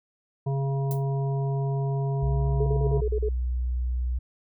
harmonic tone, 137.1 Hz, C#3, 19 cents flat, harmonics 1 / 3 / 5 / 7, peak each -24 / -34 / -38 / -41 dBFS, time 0.46-3.01 s, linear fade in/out 10 ms
violet noise with exponential decay, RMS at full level -34 dBFS, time 0.91-1.03 s, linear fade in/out 0 ms, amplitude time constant 25 ms
sine tone, 61.74 Hz, B1, in tune, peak -24 dBFS, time 2.22-4.19 s, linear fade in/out 10 ms
sine tone bursts, 423.9 Hz, G#4, 35 cents sharp, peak -25 dBFS, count 7, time 2.6-3.289 s, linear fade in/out 5 ms, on 65 ms, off 39 ms
effects none

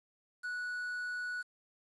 triangle tone with quantisation, 1472 Hz, F#6, 9 cents flat, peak -34 dBFS, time 0.43-1.43 s, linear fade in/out 20 ms, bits 9, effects resampled to 24000 Hz

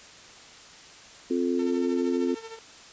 harmonic tone, 87.4 Hz, F2, 2 cents sharp, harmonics 3 / 4 / 5, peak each -26 / -27 / -31 dBFS, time 1.3-2.35 s, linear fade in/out 10 ms
sawtooth tone with tremolo, 450.5 Hz, A4, 41 cents sharp, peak -33 dBFS, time 1.59-2.59 s, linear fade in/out 2 ms, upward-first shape sine, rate 13 Hz, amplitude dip 70%
effects white hiss -48 dBFS RMS until 2.92 s + resampled to 16000 Hz

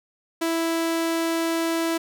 sawtooth tone, 330 Hz, E4, 2 cents sharp, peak -18 dBFS, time 0.41-1.98 s, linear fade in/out 10 ms, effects none

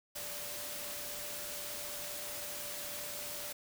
sine tone in noise, 587 Hz, D5, 1 cent flat, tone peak -50 dBFS, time 0.15-3.53 s, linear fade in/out 10 ms, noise white, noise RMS -42 dBFS, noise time 0.15-3.53 s, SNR -11 dB, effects none

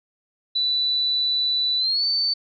sine tone with pitch glide, 3972 to 4536 Hz, B7 to C#8, +9 to +39 cents, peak -19 dBFS, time 0.55-2.34 s, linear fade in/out 10 ms, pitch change +230 cents, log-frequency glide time 1.78-2.05 s, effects none

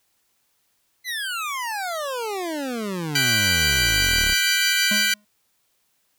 25% pulse exponential sweep, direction down, 2066 to 30.94 Hz, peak -22 dBFS, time 1.04-4.36 s, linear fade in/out 50 ms
20% pulse chord, G major seventh, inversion third, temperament equal, 1480 / 1568 / 1975.5 / 2349 Hz, F#6 / G6 / B6 / D7, 0 / 0 / 0 / 0 cents, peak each -19 / -19 / -20 / -18 dBFS, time 3.15-5.14 s, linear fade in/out 5 ms
square tone with exponential decay, 208.7 Hz, G#3, 9 cents sharp, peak -23 dBFS, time 4.91-5.25 s, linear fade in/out 5 ms, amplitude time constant 72 ms
effects white hiss -68 dBFS RMS until 6.18 s

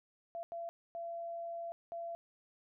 sine tone bursts at uneven times, 678 Hz, E5, 49 cents sharp, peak -39 dBFS, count 4, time 0.35-0.43 / 0.52-0.69 / 0.95-1.72 / 1.92-2.15 s, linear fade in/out 0 ms, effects none

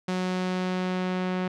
sawtooth tone with low-pass filter sweep, 183.7 Hz, F#3, 12 cents flat, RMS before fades -28 dBFS, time 0.08-1.48 s, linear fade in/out 5 ms, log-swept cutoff 5800 to 2800 Hz, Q 0.83, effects none

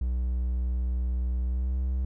triangle tone with pitch glide, 61.74 to 64.36 Hz, B1 to C2, 0 to -28 cents, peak -23 dBFS, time 0.01-2.05 s, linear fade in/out 5 ms, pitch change +72 cents, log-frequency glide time 1.47-1.77 s, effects none

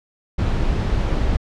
brown noise, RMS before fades -19 dBFS, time 0.38-1.37 s, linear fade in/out 10 ms, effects low-pass 5000 Hz 12 dB/octave

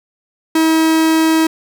45% pulse tone, 320.7 Hz, E4, 48 cents flat, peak -10 dBFS, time 0.55-1.47 s, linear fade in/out 5 ms, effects none

